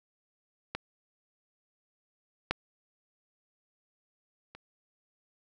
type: clicks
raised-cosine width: 0.3 ms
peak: -17 / -11 / -30 dBFS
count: 3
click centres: 0.75 / 2.51 / 4.55 s
effects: none